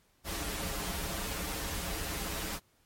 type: noise with comb filter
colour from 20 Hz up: pink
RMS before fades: -36 dBFS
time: 0.24-2.6 s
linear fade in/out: 50 ms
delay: 8.1 ms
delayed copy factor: -0.9
effects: pink hiss -69 dBFS RMS until 2.85 s + MP3 64 kbps